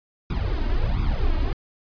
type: noise with flanger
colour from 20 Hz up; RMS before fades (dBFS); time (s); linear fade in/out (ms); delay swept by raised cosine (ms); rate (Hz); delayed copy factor
brown; -22; 0.3-1.53; 2; 0.82 to 3.22; 1.4; +1
effects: resampled to 11025 Hz